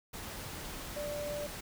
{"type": "tone in noise", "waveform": "sine", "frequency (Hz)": 587.3, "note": "D5", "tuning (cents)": 0, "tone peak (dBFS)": -36, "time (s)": [0.96, 1.47], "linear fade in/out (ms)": 10, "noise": "pink", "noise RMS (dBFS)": -43, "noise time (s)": [0.13, 1.61], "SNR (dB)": 4, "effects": []}